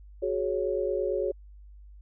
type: chord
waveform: sine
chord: F# suspended second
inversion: none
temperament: equal with one note detuned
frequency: 370 / 418.9 / 554.4 Hz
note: F#4 / G#4 / C#5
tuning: 0 / +15 / 0 cents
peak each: -30 dBFS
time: 0.22-1.32 s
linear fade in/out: 10 ms
effects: added 50 Hz sine -46 dBFS peak until 2.01 s